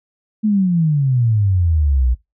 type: exponential sweep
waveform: sine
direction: down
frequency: 220 to 58.5 Hz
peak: -12 dBFS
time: 0.43-2.15 s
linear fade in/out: 20 ms
effects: noise-tail reverb RT60 0.2 s tail -21 dB re dry